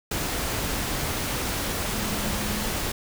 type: tone in noise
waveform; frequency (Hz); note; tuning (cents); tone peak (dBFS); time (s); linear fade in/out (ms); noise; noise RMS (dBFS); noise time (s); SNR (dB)
sine; 210.5; G#3; +24; -33; 1.93-2.71; 5; pink; -28; 0.11-2.92; -8
effects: none